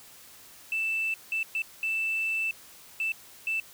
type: tone bursts at uneven times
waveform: sine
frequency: 2651 Hz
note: E7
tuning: 9 cents sharp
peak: -25 dBFS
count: 6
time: 0.72-1.14 / 1.32-1.43 / 1.55-1.62 / 1.83-2.51 / 3-3.12 / 3.47-3.6 s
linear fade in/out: 2 ms
effects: tanh soft clip ceiling -22 dBFS + white hiss -51 dBFS RMS until 3.73 s